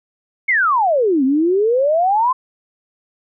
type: exponential two-way sweep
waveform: sine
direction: down then up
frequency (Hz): 2240 to 255.7 to 1055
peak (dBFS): -12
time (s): 0.48-2.33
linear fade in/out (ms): 10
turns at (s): 1.24
effects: none

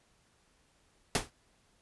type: noise with exponential decay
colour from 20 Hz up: pink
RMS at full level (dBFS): -24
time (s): 1.15-1.3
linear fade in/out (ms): 1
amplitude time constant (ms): 32
effects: pink hiss -69 dBFS RMS until 1.81 s + resampled to 24000 Hz

